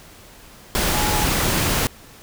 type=tone in noise; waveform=sine; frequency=844 Hz; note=G#5; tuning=28 cents sharp; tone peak=-25 dBFS; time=0.94-1.24 s; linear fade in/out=0 ms; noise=pink; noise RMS=-20 dBFS; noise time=0.75-1.87 s; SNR=-8 dB; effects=pink hiss -45 dBFS RMS until 2.22 s